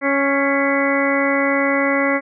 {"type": "harmonic tone with a mistuned harmonic", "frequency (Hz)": 277.2, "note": "C#4", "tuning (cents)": 0, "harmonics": [1, 2, 3, 4, 5, 6, 7, 8], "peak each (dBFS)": [-20, -20, -29, -25, -27, -28, -21, -28], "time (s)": [0.01, 2.21], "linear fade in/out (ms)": 50, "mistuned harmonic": 7, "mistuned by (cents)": 47, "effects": []}